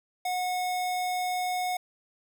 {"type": "tone", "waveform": "square", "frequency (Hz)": 729, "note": "F#5", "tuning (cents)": -26, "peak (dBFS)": -28, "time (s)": [0.25, 1.77], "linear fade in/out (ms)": 5, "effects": []}